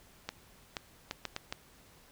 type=clicks; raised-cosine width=0.2 ms; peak=-18 dBFS; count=6; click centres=0.29 / 0.768 / 1.111 / 1.253 / 1.364 / 1.525 s; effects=pink hiss -60 dBFS RMS until 2.11 s